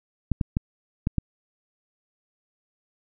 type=clicks; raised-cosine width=5 ms; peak=-10 dBFS; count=5; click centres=0.317 / 0.412 / 0.569 / 1.071 / 1.183 s; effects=none